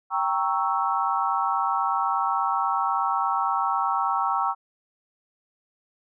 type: chord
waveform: sine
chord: G diminished seventh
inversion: none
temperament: equal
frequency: 784 / 932.3 / 1108.7 / 1318.5 Hz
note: G5 / Bb5 / Db6 / Fb6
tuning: 0 / 0 / 0 / 0 cents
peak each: -27 dBFS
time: 0.1-4.55 s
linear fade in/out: 50 ms
effects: none